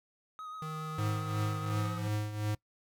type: tone with vibrato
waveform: triangle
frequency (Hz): 1257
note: D#6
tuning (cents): +17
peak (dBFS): -39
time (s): 0.39-1.98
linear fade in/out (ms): 0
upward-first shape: sine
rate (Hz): 7.3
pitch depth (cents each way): 24
type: tone with pitch glide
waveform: square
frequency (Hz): 156.2 to 171.32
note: D#3 to F3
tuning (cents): +7 to -33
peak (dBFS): -39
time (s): 0.62-2.08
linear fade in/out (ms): 2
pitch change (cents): +160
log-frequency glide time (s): 1.64-1.88
type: tone with tremolo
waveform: square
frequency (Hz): 105.6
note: G#2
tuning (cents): +29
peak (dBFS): -30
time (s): 0.98-2.55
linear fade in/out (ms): 5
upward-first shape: triangle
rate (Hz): 2.8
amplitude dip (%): 70
effects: noise-tail reverb RT60 0.1 s tail -22 dB re dry